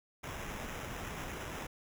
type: noise with sample-and-hold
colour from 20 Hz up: pink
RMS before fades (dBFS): -42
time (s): 0.23-1.67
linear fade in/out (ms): 10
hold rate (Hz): 4410
effects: none